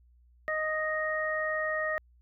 harmonic tone, 622.3 Hz, D#5, in tune, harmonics 1 / 2 / 3, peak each -32 / -36 / -31 dBFS, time 0.48-1.98 s, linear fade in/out 0 ms, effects added 60 Hz sine -58 dBFS peak until 2.21 s

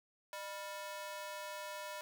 sawtooth ring-modulated tone, 793 Hz, G5, 20 cents sharp, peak -36 dBFS, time 0.33-2.01 s, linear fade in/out 0 ms, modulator 187 Hz, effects none

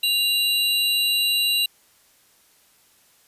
square tone pair together, 2800 / 3946 Hz, F7 / B7, +4 / -2 cents, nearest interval tritone, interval 594 cents, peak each -22 dBFS, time 0.03-1.66 s, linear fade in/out 5 ms, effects white hiss -58 dBFS RMS until 3.27 s + resampled to 32000 Hz

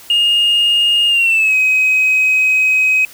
sine tone with pitch glide, 2841 to 2531 Hz, F7 to D#7, +29 to +29 cents, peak -8 dBFS, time 0.1-3.05 s, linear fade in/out 2 ms, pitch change -200 cents, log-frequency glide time 1.08-1.55 s, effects tanh soft clip ceiling -7 dBFS + white hiss -39 dBFS RMS until 3.13 s

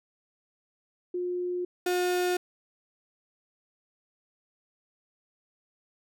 sine / 35% pulse tone pair in turn, 357.4 / 359.3 Hz, F4 / F4, +40 / +49 cents, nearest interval unison, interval 9 cents, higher second, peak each -28 / -23 dBFS, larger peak second, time 1.14-1.65 / 1.86-2.37 s, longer neither, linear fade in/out 5 ms, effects none

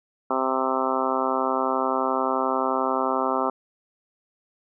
harmonic tone, 131.4 Hz, C3, 8 cents sharp, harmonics 2 / 3 / 4 / 5 / 6 / 7 / 8 / 9 / 10, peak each -30 / -30 / -30 / -30 / -30 / -30 / -30 / -30 / -30 dBFS, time 0.3-3.5 s, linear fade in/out 5 ms, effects none

